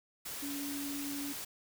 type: tone in noise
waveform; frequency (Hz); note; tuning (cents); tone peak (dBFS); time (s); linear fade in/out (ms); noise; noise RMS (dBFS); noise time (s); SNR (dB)
sine; 283.5; C#4; +39; -38; 0.42-1.33; 10; white; -42; 0.25-1.45; +1
effects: none